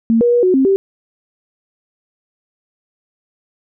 sine tone with pitch steps, 227.6 / 479.1 / 481.9 / 368.2 / 266.4 / 389.4 Hz, A#3 / A#4 / B4 / F#4 / C4 / G4, -41 / +47 / -43 / -8 / +31 / -12 cents, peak -9 dBFS, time 0.1-0.76 s, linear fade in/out 0 ms, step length 110 ms, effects none

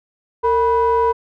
triangle ring-modulated tone, 261.1 Hz, C4, 3 cents flat, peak -8 dBFS, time 0.43-1.13 s, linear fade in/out 20 ms, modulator 718 Hz, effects none

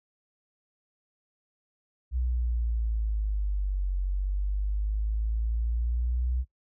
sine exponential two-way sweep, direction down then up, 62.8 to 46.25 to 62.8 Hz, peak -25 dBFS, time 2.11-6.45 s, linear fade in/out 50 ms, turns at 3.96 s, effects noise-tail reverb RT60 0.1 s tail -17 dB re dry

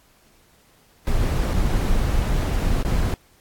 brown noise with dropouts, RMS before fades -20 dBFS, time 1.07-3.14 s, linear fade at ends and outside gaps 1 ms, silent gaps 1.535-1.538 / 2.827-2.849 s, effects pink hiss -57 dBFS RMS until 3.4 s + AAC 64 kbps

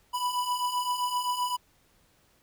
square beating tone pair, 983 / 990.7 Hz, B5 / B5, -8 / +5 cents, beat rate 7.7 Hz, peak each -34 / -29 dBFS, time 0.13-1.57 s, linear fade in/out 20 ms, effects pink hiss -65 dBFS RMS until 2.42 s

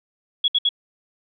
sine tone bursts, 3352 Hz, G#7, 15 cents sharp, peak -15 dBFS, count 3, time 0.44-0.691 s, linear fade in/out 5 ms, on 41 ms, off 64 ms, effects none

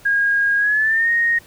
sine tone with pitch glide, 1631 to 1862.7 Hz, G#6 to A#6, -32 to -2 cents, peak -14 dBFS, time 0.05-1.39 s, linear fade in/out 10 ms, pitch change +230 cents, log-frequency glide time 0.57-1.1 s, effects pink hiss -47 dBFS RMS until 1.46 s

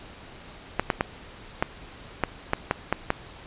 clicks, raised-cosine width 0.5 ms, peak -6 dBFS, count 9, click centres 0.796 / 0.902 / 1.009 / 1.625 / 2.237 / 2.534 / 2.711 / 2.926 / 3.104 s, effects pink hiss -45 dBFS RMS until 3.46 s + resampled to 8000 Hz

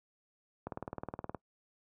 click train, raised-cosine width 1 ms, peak -24 dBFS, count 14, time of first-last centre 0.67-1.347 s, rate 19.2 Hz, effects noise-tail reverb RT60 0.1 s tail -22 dB re dry + high-pass 80 Hz 12 dB/octave

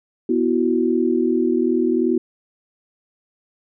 sine chord, B suspended fourth, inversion none, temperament equal, 246.9 / 329.6 / 370 Hz, B3 / E4 / F#4, 0 / 0 / 0 cents, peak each -20 dBFS, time 0.29-2.18 s, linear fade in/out 5 ms, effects none

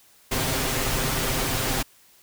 pink noise with comb filter, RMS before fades -25 dBFS, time 0.31-1.83 s, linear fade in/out 10 ms, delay 7.6 ms, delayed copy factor +0.55, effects white hiss -56 dBFS RMS until 2.22 s

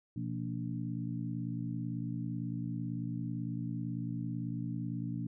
harmonic tone with a mistuned harmonic, 58 Hz, A#1, 8 cents flat, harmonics 2 / 3 / 4 / 5, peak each -38 / -40 / -41 / -42 dBFS, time 0.16-5.27 s, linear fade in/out 5 ms, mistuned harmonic 2, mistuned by +110 cents, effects none

